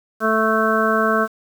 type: harmonic tone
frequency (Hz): 220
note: A3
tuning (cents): 0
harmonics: 1 / 2 / 3 / 5 / 6 / 7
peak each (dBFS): -22 / -22 / -22 / -22 / -22 / -22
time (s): 0.2-1.28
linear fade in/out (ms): 50
effects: 7-bit